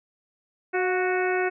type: harmonic tone with a mistuned harmonic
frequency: 369.2 Hz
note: F#4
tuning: 4 cents flat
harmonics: 1 / 2 / 3 / 4 / 5 / 6 / 7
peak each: -24 / -29 / -37 / -30 / -33 / -34 / -37 dBFS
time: 0.73-1.5 s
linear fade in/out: 20 ms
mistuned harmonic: 2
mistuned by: -36 cents
effects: none